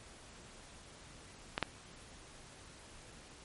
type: clicks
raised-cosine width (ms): 0.3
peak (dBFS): -17 / -14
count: 2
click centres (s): 1.579 / 1.627
effects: pink hiss -55 dBFS RMS until 3.44 s + MP3 48 kbps